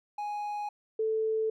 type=tone pair in turn; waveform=triangle / sine; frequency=830.6 / 440 Hz; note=G#5 / A4; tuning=0 / 0 cents; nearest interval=major seventh; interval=1100 cents; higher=first; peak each=-30 / -26 dBFS; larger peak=second; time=0.18-0.69 / 0.99-1.5 s; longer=neither; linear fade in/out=5 ms; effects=none